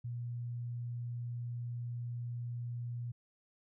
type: tone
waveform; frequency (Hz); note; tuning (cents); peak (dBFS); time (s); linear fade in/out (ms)
sine; 120; B2; -49; -37; 0.04-3.12; 10
effects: none